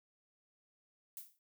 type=noise with exponential decay; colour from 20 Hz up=violet; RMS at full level=-43 dBFS; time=1.17-1.39 s; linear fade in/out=1 ms; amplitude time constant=46 ms; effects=noise-tail reverb RT60 0.1 s tail -23 dB re dry